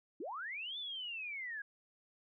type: linear two-way sweep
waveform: sine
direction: up then down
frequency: 261.6 to 3560 to 1612 Hz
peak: -40 dBFS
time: 0.2-1.62 s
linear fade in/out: 5 ms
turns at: 0.78 s
effects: none